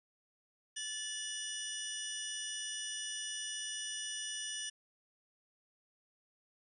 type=tone pair together; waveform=15% pulse; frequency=1741.6 / 2929 Hz; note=A6 / F#7; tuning=-18 / -18 cents; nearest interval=major sixth; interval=900 cents; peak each=-38 / -32 dBFS; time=0.76-4.7 s; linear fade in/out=10 ms; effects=resampled to 24000 Hz